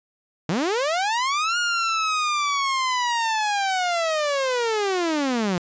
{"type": "linear two-way sweep", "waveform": "sawtooth", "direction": "up then down", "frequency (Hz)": [143.5, 1437, 169.7], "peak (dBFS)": -17, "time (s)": [0.49, 5.58], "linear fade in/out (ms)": 2, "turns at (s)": 1.58, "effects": ["resampled to 16000 Hz"]}